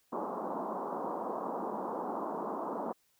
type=band-pass noise; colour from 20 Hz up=white; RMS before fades=-37 dBFS; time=0.12-2.93 s; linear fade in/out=10 ms; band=190 to 1100 Hz; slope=48 dB/octave; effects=white hiss -72 dBFS RMS until 3.19 s